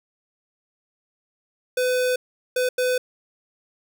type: tone bursts at uneven times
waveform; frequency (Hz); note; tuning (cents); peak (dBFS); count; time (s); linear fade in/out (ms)
square; 503; B4; +32; -20; 3; 1.77-2.16 / 2.56-2.69 / 2.78-2.98; 5
effects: none